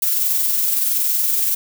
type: noise with amplitude modulation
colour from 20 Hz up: violet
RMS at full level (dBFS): -17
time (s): 0.02-1.55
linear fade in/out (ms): 5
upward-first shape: sine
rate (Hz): 21.4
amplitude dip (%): 30
effects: none